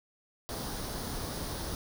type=noise with comb filter; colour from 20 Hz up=pink; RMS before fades=-37 dBFS; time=0.49-1.75 s; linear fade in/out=0 ms; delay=0.2 ms; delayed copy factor=+0.55; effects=none